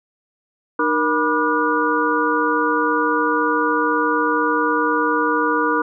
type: tone cluster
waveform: sine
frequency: 304.9 / 470.8 / 977 / 1191 / 1447 Hz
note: D#4 / A#4 / B5 / D6 / F#6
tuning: -35 / +17 / -19 / +24 / -39 cents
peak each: -22 dBFS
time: 0.79-5.82 s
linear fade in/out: 5 ms
effects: none